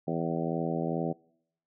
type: harmonic tone with a mistuned harmonic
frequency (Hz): 82.41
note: E2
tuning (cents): 0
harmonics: 2 / 3 / 4 / 5 / 6 / 7 / 8 / 9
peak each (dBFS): -33 / -35 / -36 / -37 / -38 / -38 / -39 / -40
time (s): 0.07-1.13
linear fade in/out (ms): 10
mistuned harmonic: 9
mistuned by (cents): +31
effects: noise-tail reverb RT60 0.7 s tail -25 dB re dry